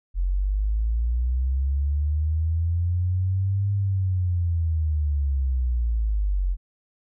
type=linear two-way sweep; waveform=sine; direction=up then down; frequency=43.65 to 100.7 to 43.65 Hz; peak=-20 dBFS; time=0.14-6.57 s; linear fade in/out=50 ms; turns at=3.72 s; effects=none